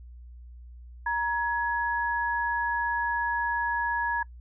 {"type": "tone pair together", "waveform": "sine", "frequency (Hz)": [942.9, 1679], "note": ["A#5", "G#6"], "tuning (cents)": [20, 18], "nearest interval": "minor seventh", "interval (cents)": 998, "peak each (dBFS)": [-27, -28], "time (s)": [1.06, 4.23], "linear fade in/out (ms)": 5, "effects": ["noise-tail reverb RT60 0.1 s tail -26 dB re dry", "added 60 Hz sine -43 dBFS peak until 4.4 s"]}